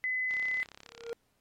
sine tone, 2020 Hz, B6, 39 cents sharp, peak -29 dBFS, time 0.04-0.63 s, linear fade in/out 0 ms
click train, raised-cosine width 0.2 ms, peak -30 dBFS, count 28, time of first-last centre 0.31-1.095 s, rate 34.4 Hz
triangle tone with exponential growth, 466.2 Hz, A#4, in tune, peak -30 dBFS, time 0.84-1.13 s, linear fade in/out 0 ms, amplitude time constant 62 ms
effects pink hiss -75 dBFS RMS until 1.4 s + AAC 48 kbps

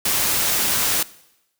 white noise, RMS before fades -20 dBFS, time 0.05-1.03 s, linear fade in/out 5 ms, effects noise-tail reverb RT60 0.9 s tail -20 dB re dry

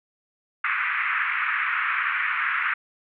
pink band-pass noise, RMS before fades -25 dBFS, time 0.64-2.74 s, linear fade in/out 5 ms, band 1200 to 2400 Hz, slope 48 dB/octave, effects none

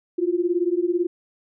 sine beating tone pair, 341.5 / 359.5 Hz, F4 / F#4, -39 / -50 cents, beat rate 18 Hz, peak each -22 dBFS, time 0.18-1.07 s, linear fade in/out 10 ms, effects none

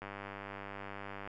click train, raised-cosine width 0.5 ms, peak -28 dBFS, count 126, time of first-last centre 0.02-1.275 s, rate 99.6 Hz, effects none

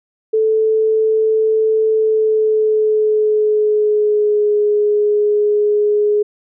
sine tone with pitch glide, 438.4 to 417.4 Hz, A4 to G#4, -6 to +9 cents, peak -11 dBFS, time 0.33-6.23 s, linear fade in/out 10 ms, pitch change -85 cents, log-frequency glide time 1.89-4.54 s, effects none

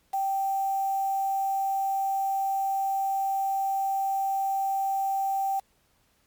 sine tone with quantisation, 780 Hz, G5, 9 cents flat, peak -24 dBFS, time 0.13-5.6 s, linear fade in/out 10 ms, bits 7, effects pink hiss -67 dBFS RMS until 6.26 s + MP3 96 kbps

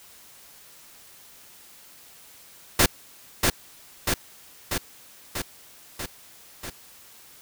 pink noise with echo, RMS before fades -17 dBFS, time 2.79-2.86 s, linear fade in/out 5 ms, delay 640 ms, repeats 6, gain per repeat -3 dB, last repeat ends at 6.7 s, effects white hiss -50 dBFS RMS until 7.41 s

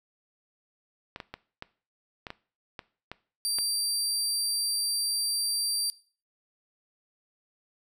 clicks, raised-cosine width 0.3 ms, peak -21 dBFS, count 9, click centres 1.161 / 1.202 / 1.34 / 1.624 / 2.268 / 2.304 / 2.792 / 3.116 / 3.586 s
25% pulse tone, 4699 Hz, D8, in tune, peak -22 dBFS, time 3.45-5.9 s, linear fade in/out 0 ms
effects noise-tail reverb RT60 0.4 s tail -19 dB re dry

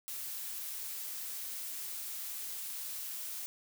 blue noise, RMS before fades -41 dBFS, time 0.08-3.46 s, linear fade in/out 0 ms, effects none

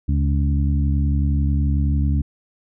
harmonic tone with a mistuned harmonic, 71 Hz, C#2, 42 cents sharp, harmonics 1 / 2 / 3 / 4, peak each -17 / -23 / -27 / -29 dBFS, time 0.08-2.22 s, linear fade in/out 10 ms, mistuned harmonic 1, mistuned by +84 cents, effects none

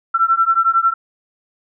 sine beating tone pair, 1342 / 1353 Hz, E6 / E6, +31 / +45 cents, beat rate 11 Hz, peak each -15 dBFS, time 0.14-0.94 s, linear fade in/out 10 ms, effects none

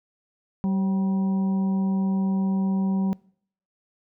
harmonic tone with a mistuned harmonic, 192.3 Hz, G3, 33 cents flat, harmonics 1 / 2 / 3 / 4 / 5, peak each -21 / -39 / -43 / -41 / -41 dBFS, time 0.64-3.13 s, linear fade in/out 0 ms, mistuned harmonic 3, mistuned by -110 cents, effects noise-tail reverb RT60 0.6 s tail -24 dB re dry

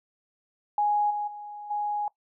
sine tone with level steps, 830.6 Hz, G#5, in tune, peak -21 / -27 / -37 / -26 dBFS, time 0.78-2.08 s, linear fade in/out 2 ms, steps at 1.1 / 1.27 / 1.7 s, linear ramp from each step 10 ms, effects noise-tail reverb RT60 0.1 s tail -20 dB re dry

